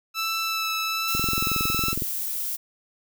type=tone with vibrato; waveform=15% pulse; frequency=1318.5 Hz; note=E6; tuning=in tune; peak=-18 dBFS; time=0.14-1.95 s; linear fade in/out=50 ms; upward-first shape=sine; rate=1.2 Hz; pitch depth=11 cents each way
type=noise; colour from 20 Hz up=violet; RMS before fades=-29 dBFS; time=1.07-2.57 s; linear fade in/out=20 ms
type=click train; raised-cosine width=3 ms; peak=-17 dBFS; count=20; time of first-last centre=1.15-2.022 s; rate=21.8 Hz
effects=none